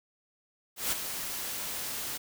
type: noise with ADSR envelope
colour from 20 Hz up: white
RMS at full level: -28 dBFS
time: 0.76-2.18 s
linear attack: 160 ms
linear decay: 15 ms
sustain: -8 dB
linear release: 13 ms
effects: none